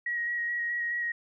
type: tone with vibrato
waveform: sine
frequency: 1899 Hz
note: A#6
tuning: 32 cents sharp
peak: -28 dBFS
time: 0.06-1.12 s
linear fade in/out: 5 ms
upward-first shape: square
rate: 4.7 Hz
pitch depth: 13 cents each way
effects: none